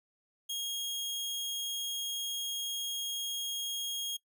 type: tone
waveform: sawtooth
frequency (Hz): 3266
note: G#7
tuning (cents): -30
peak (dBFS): -31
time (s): 0.49-4.17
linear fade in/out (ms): 10
effects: noise-tail reverb RT60 0.1 s tail -22 dB re dry